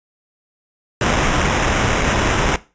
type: noise with sample-and-hold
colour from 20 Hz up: pink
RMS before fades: -17 dBFS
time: 1.01-2.56 s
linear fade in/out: 2 ms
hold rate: 4410 Hz
effects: noise-tail reverb RT60 0.3 s tail -18 dB re dry + resampled to 16000 Hz